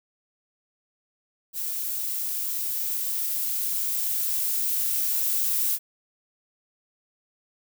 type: noise with level ramp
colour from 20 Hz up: violet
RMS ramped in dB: -30 to -24 dBFS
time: 1.53-5.79 s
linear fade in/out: 50 ms
effects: none